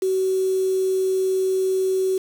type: tone with quantisation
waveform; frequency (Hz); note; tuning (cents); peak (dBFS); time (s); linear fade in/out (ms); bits
sine; 377.6; F#4; +35; -18; 0.02-2.18; 5; 6
effects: none